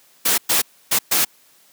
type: noise bursts at uneven times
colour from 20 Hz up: white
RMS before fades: -17 dBFS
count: 4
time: 0.25-0.38 / 0.49-0.62 / 0.91-0.99 / 1.11-1.25 s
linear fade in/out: 10 ms
effects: white hiss -54 dBFS RMS until 1.72 s + high-pass 150 Hz 12 dB/octave